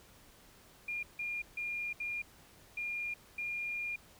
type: tone bursts at uneven times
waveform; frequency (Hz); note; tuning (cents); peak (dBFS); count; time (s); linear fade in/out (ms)
sine; 2413; D7; +46; -35; 6; 0.88-1.03 / 1.19-1.42 / 1.57-1.93 / 2-2.22 / 2.77-3.14 / 3.38-3.96; 5
effects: pink hiss -60 dBFS RMS until 4.19 s